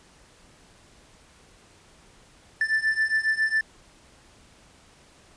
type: beating tone pair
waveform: triangle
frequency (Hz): 1760 / 1767.3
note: A6 / A6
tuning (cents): 0 / +7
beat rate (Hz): 7.3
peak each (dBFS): -24 / -22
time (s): 2.61-3.61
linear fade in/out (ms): 2
effects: pink hiss -55 dBFS RMS until 5.36 s + resampled to 22050 Hz